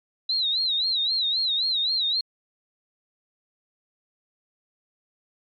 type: tone with vibrato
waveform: sine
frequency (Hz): 3951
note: B7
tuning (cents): 0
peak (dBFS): -21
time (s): 0.29-2.21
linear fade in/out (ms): 5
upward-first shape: sine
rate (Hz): 3.8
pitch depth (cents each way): 130
effects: MP3 48 kbps